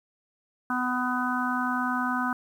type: harmonic tone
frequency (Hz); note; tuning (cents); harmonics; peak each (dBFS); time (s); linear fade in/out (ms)
250.2; B3; +23; 1 / 3 / 4 / 5 / 6; -29 / -34 / -32 / -31 / -31; 0.7-2.33; 2
effects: 9-bit